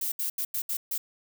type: noise bursts at uneven times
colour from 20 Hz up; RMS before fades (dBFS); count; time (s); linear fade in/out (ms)
violet; -30; 6; 0.01-0.12 / 0.19-0.3 / 0.38-0.45 / 0.54-0.62 / 0.69-0.77 / 0.91-0.98; 5
effects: none